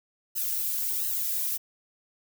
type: noise with flanger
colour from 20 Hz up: violet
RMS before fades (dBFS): -29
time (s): 0.35-1.58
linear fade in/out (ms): 20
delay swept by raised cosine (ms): 0.86 to 2.36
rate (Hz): 1.4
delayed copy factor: -0.85
effects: none